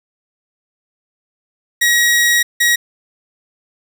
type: tone bursts at uneven times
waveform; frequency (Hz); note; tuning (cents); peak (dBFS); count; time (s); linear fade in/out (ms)
sawtooth; 1902; A#6; +34; -7; 2; 1.81-2.43 / 2.6-2.76; 10
effects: none